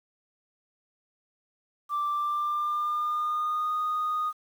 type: tone with pitch glide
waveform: sine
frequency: 1174.7 to 1236.7 Hz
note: D6 to D#6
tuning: 0 to -11 cents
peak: -24 dBFS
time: 1.89-4.33 s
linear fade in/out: 50 ms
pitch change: +89 cents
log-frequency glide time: 2.09-3.76 s
effects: tanh soft clip ceiling -23 dBFS + 9-bit